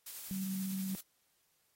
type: noise with tremolo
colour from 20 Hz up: blue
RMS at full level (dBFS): -44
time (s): 0.06-1.01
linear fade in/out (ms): 5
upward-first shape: triangle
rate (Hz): 11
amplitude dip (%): 30
type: tone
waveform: sine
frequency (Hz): 191.1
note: G3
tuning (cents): -44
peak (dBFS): -35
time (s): 0.31-0.95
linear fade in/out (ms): 0
effects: white hiss -75 dBFS RMS until 1.75 s + AAC 48 kbps